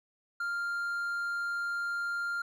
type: tone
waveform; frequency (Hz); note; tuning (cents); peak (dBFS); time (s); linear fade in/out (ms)
triangle; 1396.9; F6; 0; -29; 0.4-2.42; 5
effects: none